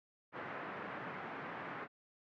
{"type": "band-pass noise", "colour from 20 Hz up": "white", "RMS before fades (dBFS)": -45, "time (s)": [0.32, 1.88], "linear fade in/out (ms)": 50, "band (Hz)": [120, 1800], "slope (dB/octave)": 24, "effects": []}